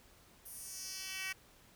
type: tone with high-pass filter sweep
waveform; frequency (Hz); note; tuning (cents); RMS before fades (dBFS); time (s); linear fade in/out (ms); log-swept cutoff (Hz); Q
10% pulse; 379.8; F#4; +45; -44; 0.45-1.33; 10; 12000 to 2100; 1.8
effects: pink hiss -63 dBFS RMS until 1.75 s